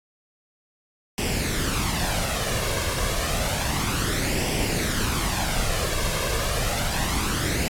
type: noise with flanger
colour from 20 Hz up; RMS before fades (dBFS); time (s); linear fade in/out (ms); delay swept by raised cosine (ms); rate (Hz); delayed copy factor
pink; -25; 1.18-7.68; 0; 0.37 to 1.87; 0.3; +0.55
effects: low-pass 12000 Hz 12 dB/octave + AAC 64 kbps